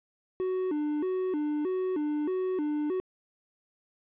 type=tone with vibrato; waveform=triangle; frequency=333.1 Hz; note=E4; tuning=18 cents sharp; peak=-25 dBFS; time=0.4-3 s; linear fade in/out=0 ms; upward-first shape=square; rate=1.6 Hz; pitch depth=190 cents each way; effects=resampled to 8000 Hz + 11-bit